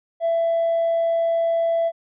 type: tone with hard clipping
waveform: sine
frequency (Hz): 667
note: E5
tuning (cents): +20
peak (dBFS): -18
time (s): 0.2-1.92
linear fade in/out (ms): 50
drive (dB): 1
effects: resampled to 8000 Hz